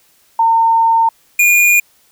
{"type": "tone pair in turn", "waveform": ["sine", "square"], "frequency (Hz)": [910, 2429], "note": ["A#5", "D#7"], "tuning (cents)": [-42, -42], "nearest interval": "octave + perfect fourth", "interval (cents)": 1700, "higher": "second", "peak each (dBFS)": -8, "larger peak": "neither", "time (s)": [[0.39, 1.09], [1.39, 1.8]], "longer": "first", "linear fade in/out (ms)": 5, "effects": ["white hiss -53 dBFS RMS until 2.11 s"]}